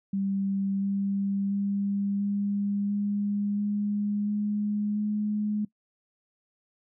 sine tone with pitch steps, 196 / 197.93 / 199.89 / 201.9 / 203.9 / 205.9 / 207.9 / 209.9 Hz, G3 / G3 / G3 / G#3 / G#3 / G#3 / G#3 / G#3, 0 / +17 / +34 / -49 / -32 / -15 / +2 / +19 cents, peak -25 dBFS, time 0.13-5.65 s, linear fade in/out 5 ms, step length 690 ms, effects noise-tail reverb RT60 0.1 s tail -20 dB re dry

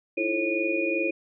sine tone cluster, 316.1 / 338.6 / 439.3 / 542 / 2454 Hz, D#4 / E4 / A4 / C#5 / D#7, +27 / +46 / -3 / -39 / -25 cents, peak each -33 / -28 / -34 / -30 / -28 dBFS, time 0.17-1.11 s, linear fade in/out 10 ms, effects none

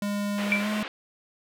square tone with pitch glide, 204 to 212 Hz, G#3 to G#3, -31 to +36 cents, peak -27 dBFS, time 0.02-0.83 s, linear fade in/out 2 ms, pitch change +67 cents, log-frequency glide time 0.61-0.69 s
white band-pass noise, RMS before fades -36 dBFS, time 0.38-0.88 s, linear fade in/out 0 ms, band 290 to 3100 Hz, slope 24 dB/octave
sine tone with exponential decay, 2338 Hz, D7, 8 cents flat, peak -17 dBFS, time 0.52-0.71 s, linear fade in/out 0 ms, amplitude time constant 41 ms
effects none

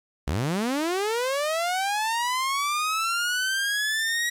sawtooth linear sweep, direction up, 58.27 to 1915 Hz, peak -20 dBFS, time 0.27-4.3 s, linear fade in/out 10 ms, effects low-pass 12000 Hz 12 dB/octave + 9-bit

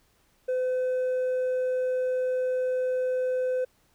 triangle tone with hard clipping, 509 Hz, C5, 48 cents flat, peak -23 dBFS, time 0.48-3.65 s, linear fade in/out 10 ms, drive 1 dB, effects pink hiss -66 dBFS RMS until 3.94 s

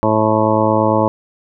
harmonic tone, 108.9 Hz, A2, 17 cents flat, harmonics 1 / 2 / 3 / 4 / 5 / 6 / 8 / 9 / 10, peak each -21 / -20 / -19 / -23 / -17 / -21 / -19 / -22 / -23 dBFS, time 0.03-1.08 s, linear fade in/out 0 ms, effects none

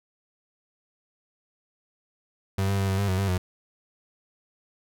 35% pulse tone with pitch steps, 96.7 / 98.6 / 97.5 / 96 / 100.2 / 93.4 / 98.3 / 91.3 Hz, G2 / G2 / G2 / G2 / G2 / F#2 / G2 / F#2, -23 / +11 / -9 / -36 / +38 / +17 / +5 / -23 cents, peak -21 dBFS, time 2.58-3.38 s, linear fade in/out 5 ms, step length 100 ms, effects none

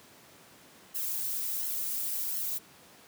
violet noise with flanger, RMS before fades -33 dBFS, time 0.94-2.59 s, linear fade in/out 20 ms, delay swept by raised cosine 0.83 to 3.23 ms, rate 1.4 Hz, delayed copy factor -0.7, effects pink hiss -55 dBFS RMS until 3.07 s + high-pass 150 Hz 12 dB/octave

